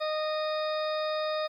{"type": "harmonic tone", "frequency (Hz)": 617, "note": "D#5", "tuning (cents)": -15, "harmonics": [1, 2, 3, 4, 6, 7, 8], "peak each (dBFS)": [-29, -35, -42, -45, -40, -49, -44], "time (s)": [0, 1.48], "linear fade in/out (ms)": 20, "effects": ["11-bit"]}